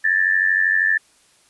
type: tone with amplitude modulation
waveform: sine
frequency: 1760 Hz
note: A6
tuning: in tune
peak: -11 dBFS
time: 0.04-0.98 s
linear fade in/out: 10 ms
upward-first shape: sine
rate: 92.8 Hz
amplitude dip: 80%
effects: white hiss -56 dBFS RMS until 1.49 s + resampled to 24000 Hz